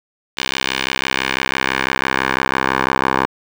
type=tone with band-pass filter sweep; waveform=10% pulse; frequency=66 Hz; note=C2; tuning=16 cents sharp; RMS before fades=-19 dBFS; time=0.37-3.26 s; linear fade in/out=10 ms; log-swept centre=3300 to 1100 Hz; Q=1.3; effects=none